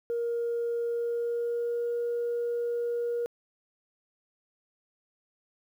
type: tone with pitch glide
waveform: sine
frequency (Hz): 470 to 474.6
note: A#4 to A#4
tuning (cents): +14 to +31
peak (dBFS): -26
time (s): 0.1-3.26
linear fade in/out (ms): 0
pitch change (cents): +17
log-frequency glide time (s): 0.85-1.99
effects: tanh soft clip ceiling -24 dBFS + 10-bit